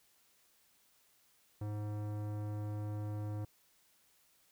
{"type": "tone with tanh clipping", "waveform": "sine", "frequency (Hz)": 104.8, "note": "G#2", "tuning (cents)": 16, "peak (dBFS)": -39, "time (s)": [1.61, 3.45], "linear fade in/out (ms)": 5, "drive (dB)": 18, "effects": ["white hiss -70 dBFS RMS until 4.51 s"]}